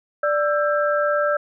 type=tone cluster; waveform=sine; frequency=588 / 1331 / 1594 Hz; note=D5 / E6 / G6; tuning=+2 / +16 / +28 cents; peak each=-19 / -23 / -26 dBFS; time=0.23-1.37 s; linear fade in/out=5 ms; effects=none